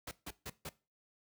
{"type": "noise bursts", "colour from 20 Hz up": "pink", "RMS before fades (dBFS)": -43, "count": 4, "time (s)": [0.07, 0.692], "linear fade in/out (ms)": 5, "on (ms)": 43, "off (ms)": 150, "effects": ["noise-tail reverb RT60 0.3 s tail -19 dB re dry", "high-pass 60 Hz 12 dB/octave"]}